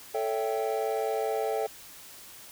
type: chord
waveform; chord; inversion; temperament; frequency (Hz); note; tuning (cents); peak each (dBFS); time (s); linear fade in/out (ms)
triangle; A dominant seventh; none; equal with one note detuned; 440 / 559.2 / 659.3 / 784; A4 / C#5 / E5 / G5; 0 / +15 / 0 / 0; -28 / -33 / -32 / -31; 0.14-1.67; 10
effects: white hiss -48 dBFS RMS until 2.51 s